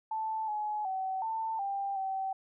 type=tone with pitch steps; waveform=sine; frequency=879 / 845 / 760 / 892 / 792 / 769 Hz; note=A5 / G#5 / F#5 / A5 / G5 / G5; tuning=-2 / +30 / +46 / +23 / +18 / -33 cents; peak=-31 dBFS; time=0.11-2.33 s; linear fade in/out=5 ms; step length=370 ms; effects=none